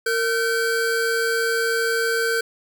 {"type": "tone pair together", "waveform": "square", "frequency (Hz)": [459.2, 1533.4], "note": ["A#4", "G6"], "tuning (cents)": [-26, -39], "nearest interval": "octave + major sixth", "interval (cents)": 2087, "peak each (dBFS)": -23, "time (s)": [0.06, 2.41], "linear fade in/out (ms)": 5, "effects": []}